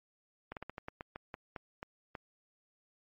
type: slowing click train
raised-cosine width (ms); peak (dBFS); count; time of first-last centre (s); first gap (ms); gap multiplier
0.5; -26; 12; 0.52-2.152; 48; 1.21
effects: MP3 32 kbps